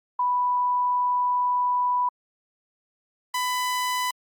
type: tone pair in turn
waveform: sine / sawtooth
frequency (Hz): 987.8 / 998.7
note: B5 / B5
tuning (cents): 0 / +19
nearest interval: unison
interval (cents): 19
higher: second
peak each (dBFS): -20 / -20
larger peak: neither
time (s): 0.19-2.09 / 3.34-4.11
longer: first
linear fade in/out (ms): 5
effects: Opus 48 kbps